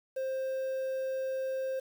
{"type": "tone with quantisation", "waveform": "triangle", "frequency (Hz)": 527, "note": "C5", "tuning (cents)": 12, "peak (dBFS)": -29, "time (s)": [0.16, 1.8], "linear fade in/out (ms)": 10, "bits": 9, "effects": []}